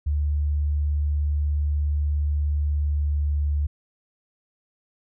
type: tone with pitch glide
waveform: sine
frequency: 73.6 to 73.13 Hz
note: D2 to D2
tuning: +4 to -7 cents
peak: -20 dBFS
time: 0.06-3.67 s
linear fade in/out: 10 ms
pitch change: -11 cents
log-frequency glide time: 2.65-3.4 s
effects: none